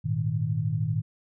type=chord; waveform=sine; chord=Ab suspended second; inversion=none; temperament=equal; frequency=103.83 / 116.54 / 155.56 Hz; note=Ab2 / Bb2 / Eb3; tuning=0 / 0 / 0 cents; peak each=-30 / -28 / -28 dBFS; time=0.04-1.02 s; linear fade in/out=20 ms; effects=none